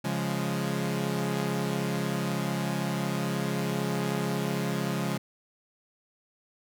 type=chord; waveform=sawtooth; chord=Db major; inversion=none; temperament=equal; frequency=138.59 / 174.61 / 207.7 Hz; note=Db3 / F3 / Ab3; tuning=0 / 0 / 0 cents; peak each=-28 dBFS; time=0.04-5.18 s; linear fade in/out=10 ms; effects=none